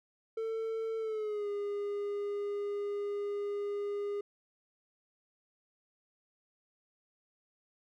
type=tone with pitch glide; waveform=triangle; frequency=447.4 to 407.9 Hz; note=A4 to G#4; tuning=+29 to -31 cents; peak=-31 dBFS; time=0.37-4.21 s; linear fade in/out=5 ms; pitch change=-160 cents; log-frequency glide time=0.98-1.49 s; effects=none